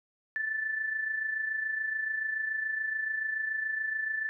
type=tone with amplitude modulation; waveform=sine; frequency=1756 Hz; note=A6; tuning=4 cents flat; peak=-27 dBFS; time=0.36-4.29 s; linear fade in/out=0 ms; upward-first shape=sine; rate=27 Hz; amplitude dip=55%; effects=none